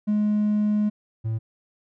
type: tone pair in turn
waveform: triangle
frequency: 210 / 111.53 Hz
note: G#3 / A2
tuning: +19 / +24 cents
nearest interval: major seventh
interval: 1095 cents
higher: first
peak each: -16 / -21 dBFS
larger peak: first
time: 0.07-0.9 / 1.24-1.39 s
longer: first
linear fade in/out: 20 ms
effects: tanh soft clip ceiling -14 dBFS